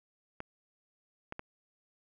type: clicks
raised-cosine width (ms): 0.5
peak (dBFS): -24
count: 3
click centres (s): 0.404 / 1.324 / 1.394
effects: none